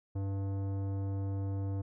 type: tone with tanh clipping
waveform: sine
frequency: 98 Hz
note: G2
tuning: in tune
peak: -34 dBFS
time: 0.15-1.82 s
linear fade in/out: 10 ms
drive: 15 dB
effects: none